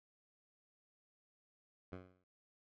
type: tone with exponential decay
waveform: 10% pulse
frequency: 91.9 Hz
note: F#2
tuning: 11 cents flat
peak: -35 dBFS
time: 1.92-2.24 s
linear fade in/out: 5 ms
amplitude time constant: 69 ms
effects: noise-tail reverb RT60 0.3 s tail -23 dB re dry + low-pass 2000 Hz 12 dB/octave